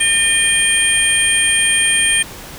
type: tone cluster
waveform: sine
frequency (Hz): 1811 / 2437 / 3178 / 8550 / 9540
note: A6 / D#7 / G7 / C9 / D9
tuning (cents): +49 / -37 / +23 / +36 / +26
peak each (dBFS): -18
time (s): 0-2.23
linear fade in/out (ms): 10
effects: pink hiss -33 dBFS RMS until 2.58 s